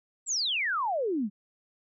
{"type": "exponential sweep", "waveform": "sine", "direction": "down", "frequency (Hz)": [7902, 188.3], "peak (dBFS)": -26, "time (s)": [0.26, 1.3], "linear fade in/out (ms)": 50, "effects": []}